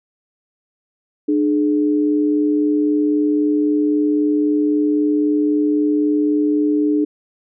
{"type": "tone pair together", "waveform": "sine", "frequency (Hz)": [300, 423.8], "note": ["D4", "G#4"], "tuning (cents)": [37, 35], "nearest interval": "tritone", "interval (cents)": 598, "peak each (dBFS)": [-14, -22], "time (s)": [1.28, 7.05], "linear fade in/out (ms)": 10, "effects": []}